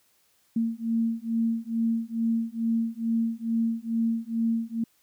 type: beating tone pair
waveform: sine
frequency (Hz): 227.1 / 229.4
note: A#3 / A#3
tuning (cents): -45 / -28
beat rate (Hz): 2.3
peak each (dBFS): -27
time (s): 0.56-4.84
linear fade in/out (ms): 5
effects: white hiss -66 dBFS RMS until 5.02 s